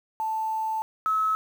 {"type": "tone pair in turn", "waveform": "sine", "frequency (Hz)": [880, 1291.3], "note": ["A5", "E6"], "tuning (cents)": [0, -36], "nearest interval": "perfect fifth", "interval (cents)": 664, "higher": "second", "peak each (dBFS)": [-25, -21], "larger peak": "second", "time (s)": [[0.2, 0.82], [1.06, 1.35]], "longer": "first", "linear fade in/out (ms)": 0, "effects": ["8-bit"]}